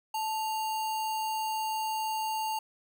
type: tone with sample-and-hold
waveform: sine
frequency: 877 Hz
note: A5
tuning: 6 cents flat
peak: -29 dBFS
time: 0.14-2.59 s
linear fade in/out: 5 ms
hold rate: 3675 Hz
effects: none